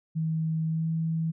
sine tone with pitch glide, 160 to 162.33 Hz, D#3 to E3, +49 to -26 cents, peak -25 dBFS, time 0.15-1.32 s, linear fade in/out 20 ms, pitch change +25 cents, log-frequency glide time 0.66-0.89 s, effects none

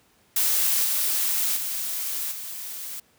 blue noise with level steps, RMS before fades -22 / -24 / -29 / -35 dBFS, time 0.36-3 s, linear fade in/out 5 ms, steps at 0.84 / 1.56 / 2.31 s, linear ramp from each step 10 ms, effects pink hiss -61 dBFS RMS until 3.18 s + high-pass 80 Hz 12 dB/octave

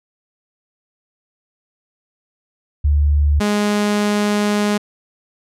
sine / sawtooth tone pair in turn, 73.1 / 207.4 Hz, D2 / G#3, -7 / -2 cents, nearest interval octave + tritone, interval 1805 cents, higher second, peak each -11 dBFS, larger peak neither, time 2.84-3.4 / 3.4-4.78 s, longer second, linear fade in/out 10 ms, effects low-pass 10000 Hz 12 dB/octave

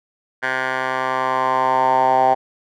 10% pulse tone with band-pass filter sweep, 130.1 Hz, C3, 9 cents flat, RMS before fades -18 dBFS, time 0.42-2.35 s, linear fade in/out 20 ms, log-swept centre 1500 to 790 Hz, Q 5.5, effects none

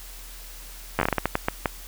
slowing click train, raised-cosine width 0.5 ms, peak -6 dBFS, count 12, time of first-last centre 0.99-1.658 s, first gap 10 ms, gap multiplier 1.33, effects added 40 Hz sine -41 dBFS peak until 1.87 s + white hiss -44 dBFS RMS until 1.87 s

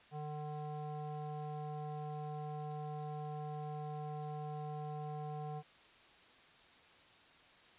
square tone with low-pass filter, 150 Hz, D3, 37 cents sharp, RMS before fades -43 dBFS, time 0.11-5.63 s, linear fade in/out 50 ms, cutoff 830 Hz, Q 4.5, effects white hiss -62 dBFS RMS until 7.78 s + resampled to 8000 Hz

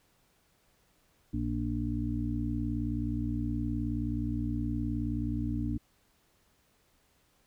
harmonic tone, 59.1 Hz, A#1, 24 cents sharp, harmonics 1 / 2 / 4 / 5, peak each -35 / -35 / -35 / -35 dBFS, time 1.33-5.78 s, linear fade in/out 10 ms, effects pink hiss -69 dBFS RMS until 7.46 s

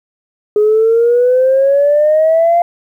sine exponential sweep, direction up, 416.4 to 697 Hz, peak -6 dBFS, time 0.56-2.62 s, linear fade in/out 2 ms, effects tanh soft clip ceiling -3 dBFS + 8-bit

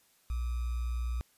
sine tone with sample-and-hold, 60.2 Hz, B1, 44 cents flat, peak -30 dBFS, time 0.3-1.21 s, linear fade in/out 0 ms, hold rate 1225 Hz, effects white hiss -67 dBFS RMS until 1.37 s + resampled to 32000 Hz

